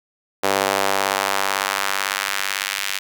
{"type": "tone with high-pass filter sweep", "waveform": "sawtooth", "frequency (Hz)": 98, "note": "G2", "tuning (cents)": 0, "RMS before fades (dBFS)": -22, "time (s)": [0.43, 2.99], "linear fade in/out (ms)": 10, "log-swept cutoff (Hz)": [520, 2300], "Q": 1.1, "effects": []}